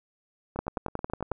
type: two click trains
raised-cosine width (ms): 1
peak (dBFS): -14 / -23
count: 9 / 8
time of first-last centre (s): 0.59-1.317 / 0.56-1.315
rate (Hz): 11 / 9.27
effects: none